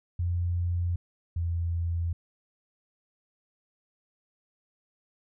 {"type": "tone pair in turn", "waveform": "sine", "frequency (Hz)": [87.31, 84.82], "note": ["F2", "E2"], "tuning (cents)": [0, 50], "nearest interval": "minor second", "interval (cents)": 50, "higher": "first", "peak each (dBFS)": [-25, -26], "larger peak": "first", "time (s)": [[0.19, 0.96], [1.36, 2.13]], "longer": "neither", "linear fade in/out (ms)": 5, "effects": []}